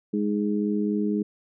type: harmonic tone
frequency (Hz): 103.83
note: G#2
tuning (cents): 0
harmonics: 2 / 3 / 4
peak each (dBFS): -24 / -28 / -30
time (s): 0.13-1.23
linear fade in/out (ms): 10
effects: none